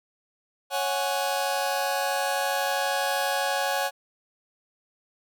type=chord; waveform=sawtooth; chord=C# suspended fourth; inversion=none; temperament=just; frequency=554.4 / 739.2 / 831.5 Hz; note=C#5 / F#5 / G#5; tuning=0 / -2 / +2 cents; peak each=-25 dBFS; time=0.7-3.91 s; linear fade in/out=50 ms; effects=none